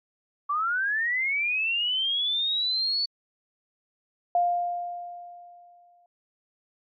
sine linear sweep, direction up, 1132 to 4490 Hz, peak -23 dBFS, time 0.49-3.06 s, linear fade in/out 10 ms
sine tone with exponential decay, 702 Hz, F5, 9 cents sharp, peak -18 dBFS, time 4.35-6.06 s, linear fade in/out 2 ms, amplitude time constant 370 ms
effects MP3 48 kbps

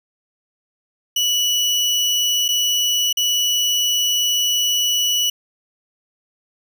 30% pulse tone with dropouts, 2947 Hz, F#7, 8 cents flat, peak -13 dBFS, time 1.16-5.3 s, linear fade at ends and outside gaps 5 ms, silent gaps 2.482-2.487 / 3.128-3.17 s, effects none

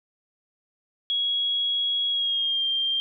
sine tone with pitch glide, 3322 to 3183 Hz, G#7 to G7, 0 to +26 cents, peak -22 dBFS, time 1.1-3 s, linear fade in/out 0 ms, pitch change -74 cents, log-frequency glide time 2.09-2.65 s, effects none

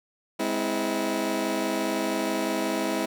20% pulse chord, Ab augmented, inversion none, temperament just, 207.7 / 259.6 / 324.5 Hz, Ab3 / C4 / E4, 0 / -13 / -27 cents, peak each -26 / -26 / -23 dBFS, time 0.39-3.06 s, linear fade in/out 10 ms, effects none

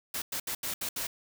white noise bursts at uneven times, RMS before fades -34 dBFS, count 6, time 0.14-0.22 / 0.32-0.4 / 0.47-0.55 / 0.63-0.74 / 0.81-0.89 / 0.96-1.07 s, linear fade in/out 5 ms, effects none

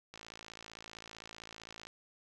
click train, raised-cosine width 0.2 ms, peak -30 dBFS, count 97, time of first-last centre 0.14-1.87 s, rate 55.5 Hz, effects none

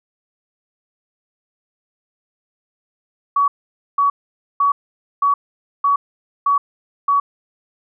sine tone bursts, 1130 Hz, C#6, 33 cents sharp, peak -12 dBFS, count 7, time 3.36-7.2 s, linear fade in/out 5 ms, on 120 ms, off 500 ms, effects none

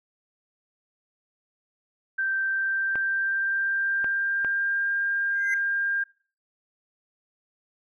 sine tone with pitch glide, 1564 to 1602.4 Hz, G6 to G6, -4 to +38 cents, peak -23 dBFS, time 2.18-6.04 s, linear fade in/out 10 ms, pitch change +42 cents, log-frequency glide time 2.4-4.93 s
clicks, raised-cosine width 0.5 ms, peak -19 dBFS, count 3, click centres 2.956 / 4.044 / 4.447 s
triangle tone with exponential growth, 2051 Hz, C7, 35 cents flat, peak -21 dBFS, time 5.3-5.54 s, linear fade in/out 2 ms, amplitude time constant 51 ms
effects noise-tail reverb RT60 0.4 s tail -20 dB re dry

